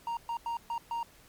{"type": "tone bursts at uneven times", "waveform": "triangle", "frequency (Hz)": 932.3, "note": "A#5", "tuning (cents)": 0, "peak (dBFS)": -29, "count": 5, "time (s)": [[0.07, 0.17], [0.29, 0.37], [0.46, 0.57], [0.7, 0.78], [0.91, 1.03]], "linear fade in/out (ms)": 2, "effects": ["pink hiss -58 dBFS RMS until 1.28 s", "MP3 96 kbps"]}